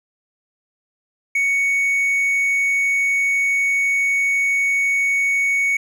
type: tone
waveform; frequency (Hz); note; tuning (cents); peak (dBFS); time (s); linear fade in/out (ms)
triangle; 2227; C#7; +7; -14; 1.35-5.77; 5
effects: none